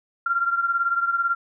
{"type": "beating tone pair", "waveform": "sine", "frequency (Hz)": [1377, 1395], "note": ["F6", "F6"], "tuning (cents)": [-25, -2], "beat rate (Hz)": 18, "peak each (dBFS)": [-21, -26], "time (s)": [0.26, 1.35], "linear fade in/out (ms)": 5, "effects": []}